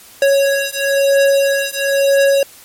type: beating tone pair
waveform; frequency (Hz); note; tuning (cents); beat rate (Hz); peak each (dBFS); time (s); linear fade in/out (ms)
square; 553 / 554; C#5 / C#5; -4 / -1; 1; -15 / -15; 0.22-2.43; 2
effects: white hiss -41 dBFS RMS until 2.64 s + MP3 64 kbps